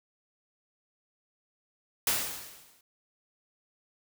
white noise with exponential decay, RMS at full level -25 dBFS, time 2.07-2.81 s, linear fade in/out 2 ms, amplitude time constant 160 ms, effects none

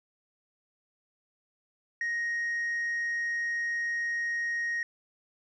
sine tone, 1873 Hz, A#6, 8 cents sharp, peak -26 dBFS, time 2.01-4.83 s, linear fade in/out 2 ms, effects tanh soft clip ceiling -27 dBFS

